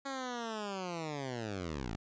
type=linear sweep; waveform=10% pulse; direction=down; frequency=277.2 to 49 Hz; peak=-29 dBFS; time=0.05-1.96 s; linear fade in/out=10 ms; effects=resampled to 16000 Hz